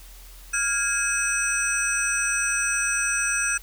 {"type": "tone cluster", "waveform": "sine", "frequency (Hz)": [1404, 1647, 2551, 5920, 8200], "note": ["F6", "G#6", "D#7", "F#8", "C9"], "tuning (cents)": [9, -15, 43, 0, -36], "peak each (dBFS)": -28, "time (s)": [0.53, 3.58], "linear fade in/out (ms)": 10, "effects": ["added 42 Hz sine -43 dBFS peak until 3.62 s", "white hiss -49 dBFS RMS until 3.62 s"]}